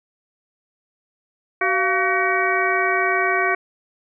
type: harmonic tone with a mistuned harmonic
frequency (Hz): 377.8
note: F#4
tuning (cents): +36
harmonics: 1 / 2 / 3 / 4 / 5 / 6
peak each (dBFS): -24 / -24 / -24 / -24 / -24 / -24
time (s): 1.61-3.55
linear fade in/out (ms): 5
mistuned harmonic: 2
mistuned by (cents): -140
effects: none